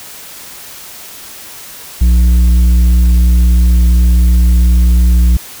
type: tone with tanh clipping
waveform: sine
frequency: 59.9 Hz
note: A#1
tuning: 48 cents sharp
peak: -6 dBFS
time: 2.01-5.37 s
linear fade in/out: 5 ms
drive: 7 dB
effects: white hiss -31 dBFS RMS until 5.6 s